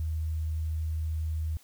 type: tone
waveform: sine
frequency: 79 Hz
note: D#2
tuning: 27 cents sharp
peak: -28 dBFS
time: 0-1.57 s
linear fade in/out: 0 ms
effects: white hiss -59 dBFS RMS until 1.63 s